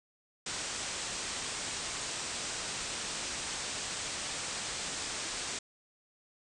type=low-pass noise; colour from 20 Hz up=white; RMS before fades=-38 dBFS; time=0.46-5.59 s; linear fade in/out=5 ms; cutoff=8800 Hz; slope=96 dB/octave; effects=none